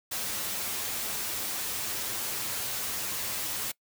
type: noise with comb filter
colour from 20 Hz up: white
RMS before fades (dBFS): -33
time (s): 0.11-3.72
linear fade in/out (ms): 10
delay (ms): 9.3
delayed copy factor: +0.5
effects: noise-tail reverb RT60 0.1 s tail -23 dB re dry